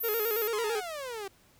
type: tone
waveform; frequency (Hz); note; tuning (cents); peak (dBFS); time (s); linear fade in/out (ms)
sine; 13450; G#9; +21; -31; 0-0.48; 10
type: tone with vibrato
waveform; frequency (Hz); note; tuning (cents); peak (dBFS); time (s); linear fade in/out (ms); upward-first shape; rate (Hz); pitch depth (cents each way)
45% pulse; 441.7; A4; +7; -29; 0.03-0.81; 20; square; 9; 82
type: exponential sweep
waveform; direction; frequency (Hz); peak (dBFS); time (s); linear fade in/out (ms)
sawtooth; down; 1100 to 379.4; -32; 0.53-1.28; 5
effects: pink hiss -62 dBFS RMS until 1.59 s